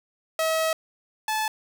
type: tone pair in turn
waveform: sawtooth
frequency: 642 / 867.4 Hz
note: E5 / A5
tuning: -46 / -25 cents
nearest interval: perfect fourth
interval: 521 cents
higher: second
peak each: -18 / -20 dBFS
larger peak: first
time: 0.39-0.73 / 1.28-1.48 s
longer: first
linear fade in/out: 2 ms
effects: none